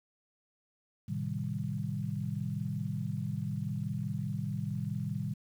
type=chord; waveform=sine; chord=A half-diminished seventh; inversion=none; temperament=equal; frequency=110 / 130.81 / 155.56 / 196 Hz; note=A2 / C3 / Eb3 / G3; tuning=0 / 0 / 0 / 0 cents; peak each=-38 / -38 / -37 / -38 dBFS; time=1.08-5.34 s; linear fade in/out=10 ms; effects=10-bit